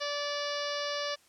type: harmonic tone with a mistuned harmonic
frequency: 580 Hz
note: D5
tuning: 22 cents flat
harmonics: 1 / 2 / 3 / 4 / 5 / 6 / 7 / 8 / 9 / 10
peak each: -35 / -39 / -40 / -45 / -42 / -43 / -44 / -42 / -43 / -48 dBFS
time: 0-1.16 s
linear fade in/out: 20 ms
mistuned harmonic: 6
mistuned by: +21 cents
effects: white hiss -63 dBFS RMS until 1.28 s + low-pass 10000 Hz 12 dB/octave